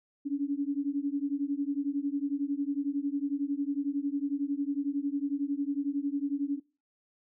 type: beating tone pair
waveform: sine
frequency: 278.1 / 289.1 Hz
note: C#4 / D4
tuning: +6 / -27 cents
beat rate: 11 Hz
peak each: -31 / -31 dBFS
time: 0.25-6.6 s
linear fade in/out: 20 ms
effects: noise-tail reverb RT60 0.3 s tail -21 dB re dry